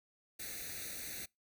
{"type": "noise with comb filter", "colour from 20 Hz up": "white", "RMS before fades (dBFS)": -44, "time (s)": [0.39, 1.26], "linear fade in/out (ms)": 10, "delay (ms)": 0.48, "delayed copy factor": 0.95, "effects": ["noise-tail reverb RT60 0.2 s tail -25 dB re dry"]}